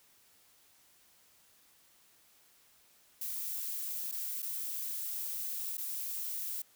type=noise with dropouts; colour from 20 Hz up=violet; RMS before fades=-38 dBFS; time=3.21-6.62 s; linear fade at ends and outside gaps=5 ms; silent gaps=4.115-4.123 / 4.421-4.426 / 5.771-5.779 s; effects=white hiss -65 dBFS RMS until 6.75 s